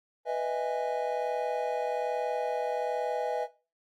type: chord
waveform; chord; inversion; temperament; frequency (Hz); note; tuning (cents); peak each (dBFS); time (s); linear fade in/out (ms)
triangle; E major seventh; second; just; 494.4 / 618.1 / 659.3 / 824.1; B4 / D#5 / E5 / G#5; +2 / -12 / 0 / -14; -30 / -32 / -32 / -32; 0.25-3.48; 50
effects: noise-tail reverb RT60 0.3 s tail -17 dB re dry + AAC 64 kbps